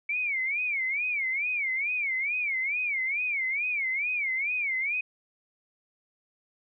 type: tone with vibrato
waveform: sine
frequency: 2264 Hz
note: C#7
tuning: 36 cents sharp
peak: -26 dBFS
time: 0.09-5.01 s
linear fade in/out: 5 ms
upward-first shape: sine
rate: 2.3 Hz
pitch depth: 180 cents each way
effects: none